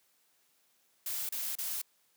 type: noise bursts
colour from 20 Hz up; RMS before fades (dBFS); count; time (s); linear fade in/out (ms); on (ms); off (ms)
blue; -36; 3; 1.06-1.816; 2; 230; 33
effects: white hiss -71 dBFS RMS until 2.16 s + high-pass 150 Hz 12 dB/octave